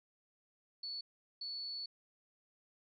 sine tone bursts at uneven times, 4435 Hz, C#8, in tune, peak -40 dBFS, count 2, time 0.83-1.01 / 1.41-1.86 s, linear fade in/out 5 ms, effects none

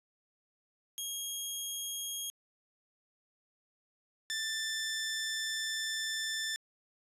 15% pulse tone pair in turn, 3269 / 1770.1 Hz, G#7 / A6, -28 / +10 cents, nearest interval major seventh, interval 1062 cents, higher first, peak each -29 / -27 dBFS, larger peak second, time 0.98-2.3 / 4.3-6.56 s, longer second, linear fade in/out 0 ms, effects resampled to 32000 Hz

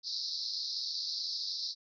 white band-pass noise, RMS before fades -37 dBFS, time 0.03-1.75 s, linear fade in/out 50 ms, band 4000 to 5300 Hz, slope 96 dB/octave, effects none

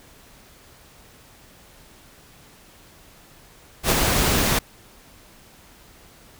pink noise with ADSR envelope, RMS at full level -17 dBFS, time 3.83-4.59 s, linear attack 74 ms, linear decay 24 ms, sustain -3 dB, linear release 5 ms, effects pink hiss -50 dBFS RMS until 6.39 s

